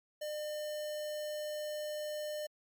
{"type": "tone with notch filter", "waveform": "square", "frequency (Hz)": 603, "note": "D5", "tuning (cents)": 46, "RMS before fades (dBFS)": -39, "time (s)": [0.21, 2.47], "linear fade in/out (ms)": 10, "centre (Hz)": 1500, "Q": 1.7, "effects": ["MP3 96 kbps"]}